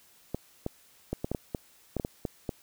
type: clicks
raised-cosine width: 2 ms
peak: -17 dBFS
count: 12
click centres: 0.346 / 0.664 / 1.13 / 1.245 / 1.316 / 1.348 / 1.548 / 1.967 / 1.998 / 2.049 / 2.252 / 2.492 s
effects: white hiss -60 dBFS RMS until 2.62 s